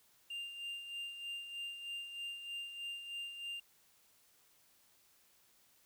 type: tone with tremolo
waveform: triangle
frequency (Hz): 2795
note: F7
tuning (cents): +1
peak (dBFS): -38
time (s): 0.3-3.6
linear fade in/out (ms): 5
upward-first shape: sine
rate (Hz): 3.2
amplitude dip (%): 55
effects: white hiss -69 dBFS RMS until 5.85 s